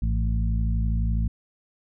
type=harmonic tone with a mistuned harmonic; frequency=55.6 Hz; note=A1; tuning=19 cents sharp; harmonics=1 / 2 / 3 / 4; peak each=-22 / -28 / -32 / -34 dBFS; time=0.02-1.28 s; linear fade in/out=5 ms; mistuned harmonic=2; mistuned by=-55 cents; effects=none